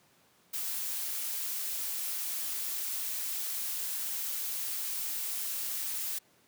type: noise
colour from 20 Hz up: blue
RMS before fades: -35 dBFS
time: 0.53-6.19 s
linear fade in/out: 10 ms
effects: pink hiss -65 dBFS RMS until 6.47 s + high-pass 150 Hz 12 dB/octave